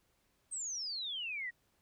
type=exponential sweep; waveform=sine; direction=down; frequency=8450 to 1867 Hz; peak=-37 dBFS; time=0.51-1.51 s; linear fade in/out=20 ms; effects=pink hiss -75 dBFS RMS until 1.81 s